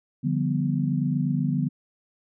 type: chord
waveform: sine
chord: G dominant seventh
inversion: second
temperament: equal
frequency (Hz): 146.83 / 174.61 / 196 / 246.9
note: D3 / F3 / G3 / B3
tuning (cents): 0 / 0 / 0 / 0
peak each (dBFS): -25 / -28 / -31 / -27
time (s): 0.23-1.69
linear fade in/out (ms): 20
effects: none